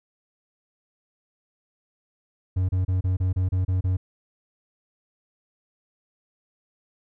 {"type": "tone bursts", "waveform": "triangle", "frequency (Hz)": 92.5, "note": "F#2", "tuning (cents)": 0, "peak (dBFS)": -18, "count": 9, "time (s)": [2.56, 3.97], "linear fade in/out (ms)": 10, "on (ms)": 130, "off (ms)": 30, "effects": []}